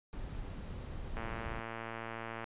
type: noise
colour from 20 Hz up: brown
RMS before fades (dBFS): -42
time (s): 0.13-1.6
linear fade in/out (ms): 0
type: click train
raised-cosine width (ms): 0.5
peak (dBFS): -26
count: 146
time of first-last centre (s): 1.17-2.442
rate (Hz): 114
effects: resampled to 8000 Hz